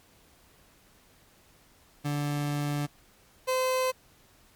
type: tone pair in turn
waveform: 30% pulse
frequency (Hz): 145.7 / 514.9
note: D3 / C5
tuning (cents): -13 / -28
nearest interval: octave + minor seventh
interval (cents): 2185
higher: second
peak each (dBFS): -25 / -22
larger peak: second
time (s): 2.04-2.87 / 3.47-3.92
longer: first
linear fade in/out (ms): 20
effects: pink hiss -60 dBFS RMS until 4.55 s + MP3 96 kbps